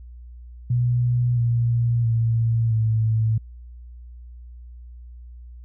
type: tone with pitch steps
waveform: sine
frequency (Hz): 121.9 / 118.16 / 114.53 / 111.01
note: B2 / A#2 / A#2 / A2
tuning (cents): -22 / +24 / -30 / +16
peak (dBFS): -17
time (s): 0.7-3.38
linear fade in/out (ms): 5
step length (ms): 670
effects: added 60 Hz sine -38 dBFS peak until 5.64 s